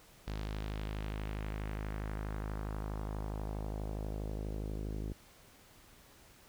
sawtooth tone with low-pass filter sweep, 52.3 Hz, G#1, 13 cents sharp, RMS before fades -39 dBFS, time 0.27-5.13 s, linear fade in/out 10 ms, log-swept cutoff 4700 to 360 Hz, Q 1.5, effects pink hiss -60 dBFS RMS until 6.48 s

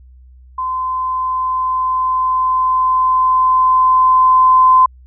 sine tone with level ramp, 1029 Hz, C6, 29 cents flat, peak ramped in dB -17 to -5 dBFS, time 0.58-4.86 s, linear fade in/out 5 ms, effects added 63 Hz sine -39 dBFS peak until 5.06 s

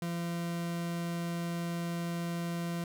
40% pulse tone, 170.8 Hz, F3, 38 cents flat, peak -32 dBFS, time 0.02-2.84 s, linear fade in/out 2 ms, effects none

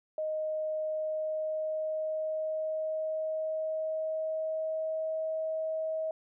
sine tone with pitch glide, 622.3 to 635.7 Hz, D#5 to D#5, 0 to +37 cents, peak -30 dBFS, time 0.18-6.11 s, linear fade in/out 2 ms, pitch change +37 cents, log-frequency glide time 0.8-5.19 s, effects none

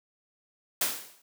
white noise with exponential decay, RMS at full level -24 dBFS, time 0.81-1.22 s, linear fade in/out 5 ms, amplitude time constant 88 ms, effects high-pass 200 Hz 12 dB/octave

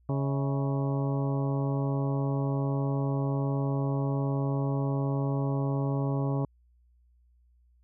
harmonic tone with a mistuned harmonic, 138.59 Hz, C#3, in tune, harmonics 1 / 2 / 3 / 4 / 5 / 6 / 7 / 8, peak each -27 / -33 / -37 / -39 / -41 / -43 / -44 / -45 dBFS, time 0.09-6.45 s, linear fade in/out 2 ms, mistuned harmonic 5, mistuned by -96 cents, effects added 60 Hz sine -60 dBFS peak until 7.83 s

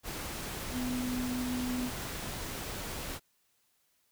sine tone in noise, 249.6 Hz, B3, 19 cents sharp, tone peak -32 dBFS, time 0.71-1.91 s, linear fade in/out 50 ms, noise pink, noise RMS -39 dBFS, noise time 0.03-3.2 s, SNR +4 dB, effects white hiss -73 dBFS RMS until 4.11 s

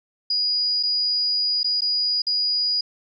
sine tone with dropouts, 4901 Hz, D#8, 27 cents flat, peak -19 dBFS, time 0.3-2.81 s, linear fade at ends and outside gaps 5 ms, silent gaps 0.829-0.833 / 1.632-1.643 / 1.808-1.818 / 2.22-2.267 s, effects none

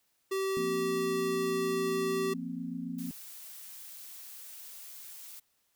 square tone, 385.4 Hz, G4, 29 cents flat, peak -30 dBFS, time 0.31-2.34 s, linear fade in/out 10 ms
sine chord, F suspended fourth, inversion none, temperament equal with one note detuned, 174.61 / 234.2 / 261.6 Hz, F3 / Bb3 / C4, 0 / +8 / 0 cents, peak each -40 / -39 / -38 dBFS, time 0.57-3.11 s, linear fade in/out 0 ms
blue noise, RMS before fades -47 dBFS, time 2.98-5.4 s, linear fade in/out 10 ms
effects white hiss -74 dBFS RMS until 5.75 s

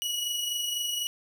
sawtooth tone pair together, 2896 / 2920 Hz, F#7 / F#7, -38 / -24 cents, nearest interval unison, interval 14 cents, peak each -34 / -26 dBFS, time 0.02-1.07 s, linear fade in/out 0 ms, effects none

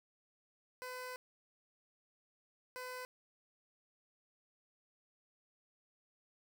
15% pulse tone bursts at uneven times, 505 Hz, B4, 39 cents sharp, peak -37 dBFS, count 2, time 0.82-1.16 / 2.76-3.05 s, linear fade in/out 0 ms, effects none

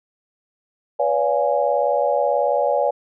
sine chord, B diminished seventh, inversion none, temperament equal with one note detuned, 493.9 / 572.3 / 698.5 / 830.6 Hz, B4 / D5 / F5 / Ab5, 0 / -45 / 0 / 0 cents, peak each -23 / -19 / -24 / -23 dBFS, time 0.99-2.91 s, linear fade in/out 10 ms, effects none

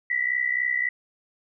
sine tone pair together, 1935.4 / 1999 Hz, B6 / B6, -36 / +20 cents, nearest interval minor second, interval 56 cents, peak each -25 dBFS, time 0.1-0.89 s, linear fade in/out 5 ms, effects none

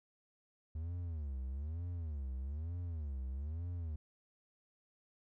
triangle tone with vibrato, 75.5 Hz, D2, 48 cents sharp, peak -36 dBFS, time 0.75-3.96 s, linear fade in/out 5 ms, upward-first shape sine, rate 1.1 Hz, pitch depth 270 cents each way, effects none

